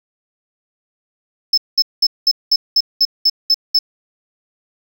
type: tone bursts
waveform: triangle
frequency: 5250 Hz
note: E8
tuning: 8 cents flat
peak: -8 dBFS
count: 10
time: 1.53-3.79 s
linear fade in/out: 5 ms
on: 46 ms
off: 200 ms
effects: none